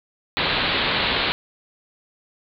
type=low-pass noise; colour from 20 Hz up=white; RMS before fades=-22 dBFS; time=0.37-1.32 s; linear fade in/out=0 ms; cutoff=4300 Hz; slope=96 dB/octave; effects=none